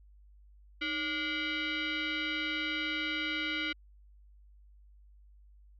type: tone with frequency modulation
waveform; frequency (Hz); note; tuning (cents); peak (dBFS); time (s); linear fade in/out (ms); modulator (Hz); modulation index
sine; 311.1; D#4; 0; -31; 0.81-3.73; 10; 872; 3.6
effects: added 50 Hz sine -55 dBFS peak until 5.79 s